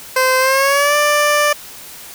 15% pulse tone with pitch glide, 517 to 590.5 Hz, C5 to D5, -21 to +9 cents, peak -5 dBFS, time 0.16-1.53 s, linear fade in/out 5 ms, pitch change +230 cents, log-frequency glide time 0.39-0.96 s, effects white hiss -35 dBFS RMS until 2.14 s

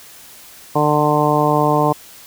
harmonic tone, 149.5 Hz, D3, 31 cents sharp, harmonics 1 / 2 / 3 / 4 / 5 / 6 / 7, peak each -20 / -20 / -20 / -20 / -20 / -20 / -20 dBFS, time 0.75-1.93 s, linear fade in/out 10 ms, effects white hiss -41 dBFS RMS until 2.26 s

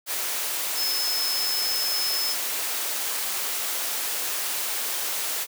sine tone in noise, 5200 Hz, E8, 24 cents flat, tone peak -25 dBFS, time 0.75-2.36 s, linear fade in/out 50 ms, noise white, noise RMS -28 dBFS, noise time 0.06-5.47 s, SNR 0 dB, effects high-pass 400 Hz 12 dB/octave

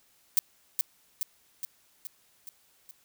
violet noise with echo, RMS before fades -22 dBFS, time 0.37-0.39 s, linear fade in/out 0 ms, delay 420 ms, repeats 6, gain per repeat -4 dB, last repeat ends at 2.91 s, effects white hiss -65 dBFS RMS until 3.04 s

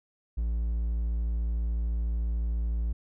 triangle tone, 56.9 Hz, A#1, 41 cents flat, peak -24 dBFS, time 0.37-2.93 s, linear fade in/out 10 ms, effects none

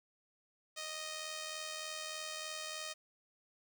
5% pulse tone with amplitude modulation, 622.3 Hz, D#5, in tune, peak -28 dBFS, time 0.76-2.94 s, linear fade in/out 20 ms, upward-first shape sine, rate 83.3 Hz, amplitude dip 40%, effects none

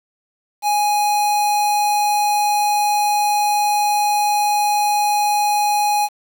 square tone with notch filter, 830.6 Hz, G#5, in tune, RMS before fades -17 dBFS, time 0.62-6.09 s, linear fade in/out 50 ms, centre 2000 Hz, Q 1.9, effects 7-bit

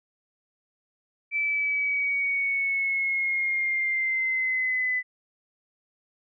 sine linear sweep, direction down, 2324 to 2000 Hz, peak -23 dBFS, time 1.31-5.03 s, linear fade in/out 50 ms, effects none

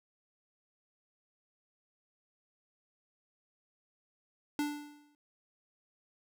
square tone with exponential decay, 293.7 Hz, D4, in tune, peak -29 dBFS, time 4.59-5.15 s, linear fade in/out 1 ms, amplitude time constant 120 ms, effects none

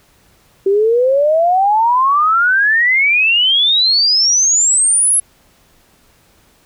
sine exponential sweep, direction up, 382.5 to 11060 Hz, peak -9 dBFS, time 0.66-5.2 s, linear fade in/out 5 ms, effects pink hiss -52 dBFS RMS until 6.65 s

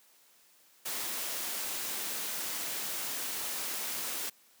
white noise, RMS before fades -36 dBFS, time 0.85-4.3 s, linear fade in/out 10 ms, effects white hiss -63 dBFS RMS until 4.6 s + high-pass 200 Hz 12 dB/octave

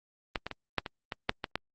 clicks, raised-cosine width 0.3 ms, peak -13 / -18 / -21 / -10 / -20 / -18 / -9 / -16 / -13 dBFS, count 9, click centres 0.358 / 0.466 / 0.513 / 0.783 / 0.862 / 1.122 / 1.294 / 1.442 / 1.556 s, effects Opus 32 kbps

